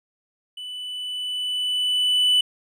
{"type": "tone with level ramp", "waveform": "triangle", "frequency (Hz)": 2985, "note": "F#7", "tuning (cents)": 15, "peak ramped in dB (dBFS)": [-31, -13], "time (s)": [0.57, 2.41], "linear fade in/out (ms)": 5, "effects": []}